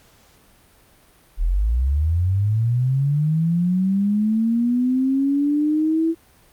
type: linear sweep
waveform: sine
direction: up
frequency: 36.39 to 331.2 Hz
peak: -16 dBFS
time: 1.37-6.15 s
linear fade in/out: 50 ms
effects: pink hiss -54 dBFS RMS until 6.52 s + Opus 48 kbps